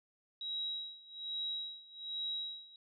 sine tone with tremolo, 3848 Hz, B7, 46 cents flat, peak -35 dBFS, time 0.41-2.76 s, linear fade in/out 2 ms, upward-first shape sine, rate 1.2 Hz, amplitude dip 90%, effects none

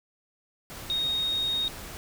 sine tone in noise, 3729 Hz, A#7, in tune, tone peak -25 dBFS, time 0.9-1.68 s, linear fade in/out 0 ms, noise pink, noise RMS -41 dBFS, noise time 0.7-1.97 s, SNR +13 dB, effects none

